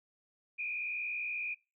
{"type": "tone with frequency modulation", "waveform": "sine", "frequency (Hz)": 2439, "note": "D#7", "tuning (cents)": -35, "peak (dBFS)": -34, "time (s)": [0.58, 1.55], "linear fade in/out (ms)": 20, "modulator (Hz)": 61.2, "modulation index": 1.3, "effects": ["noise-tail reverb RT60 0.3 s tail -24 dB re dry"]}